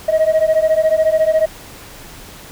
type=beating tone pair; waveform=sine; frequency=626 / 640 Hz; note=D#5 / D#5; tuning=+10 / +49 cents; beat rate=14 Hz; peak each=-12 dBFS; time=0.08-1.46 s; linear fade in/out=10 ms; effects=tanh soft clip ceiling -8 dBFS + pink hiss -37 dBFS RMS until 2.51 s